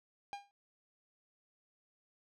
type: tone with exponential decay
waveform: 45% pulse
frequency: 806 Hz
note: G5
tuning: 48 cents sharp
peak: -37 dBFS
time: 0.33-0.51 s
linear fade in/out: 0 ms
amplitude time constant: 38 ms
effects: low-pass 5000 Hz 12 dB/octave